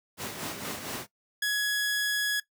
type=noise with tremolo; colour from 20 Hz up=pink; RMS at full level=-33 dBFS; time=0.17-1.07 s; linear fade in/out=50 ms; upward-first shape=sine; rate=4.3 Hz; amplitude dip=50%
type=tone; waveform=sawtooth; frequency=1678 Hz; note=G#6; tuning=17 cents sharp; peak=-22 dBFS; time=1.42-2.4 s; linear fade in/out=5 ms
effects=noise-tail reverb RT60 0.1 s tail -18 dB re dry + high-pass 150 Hz 12 dB/octave